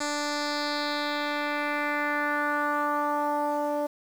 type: tone with low-pass filter sweep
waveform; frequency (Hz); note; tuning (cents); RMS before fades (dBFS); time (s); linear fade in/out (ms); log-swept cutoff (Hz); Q
10% pulse; 293.7; D4; 0; -28; 0-3.87; 10; 7100 to 660; 2.5
effects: 8-bit